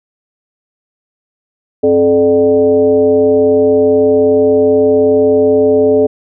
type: tone with frequency modulation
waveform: sine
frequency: 430.6 Hz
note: A4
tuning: 37 cents flat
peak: -6 dBFS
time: 1.83-6.07 s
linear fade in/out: 10 ms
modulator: 165 Hz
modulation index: 0.87
effects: none